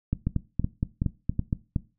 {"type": "two click trains", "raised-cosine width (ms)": 5, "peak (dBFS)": [-12, -12], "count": [4, 8], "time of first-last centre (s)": [[0.27, 1.394], [0.13, 1.762]], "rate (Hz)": [2.67, 4.29], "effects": ["noise-tail reverb RT60 0.3 s tail -18 dB re dry"]}